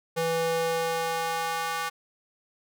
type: tone with high-pass filter sweep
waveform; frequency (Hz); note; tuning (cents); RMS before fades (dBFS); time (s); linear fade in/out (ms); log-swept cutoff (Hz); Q
square; 164.81; E3; 0; -28; 0.16-1.9; 20; 370 to 1100; 1.8
effects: none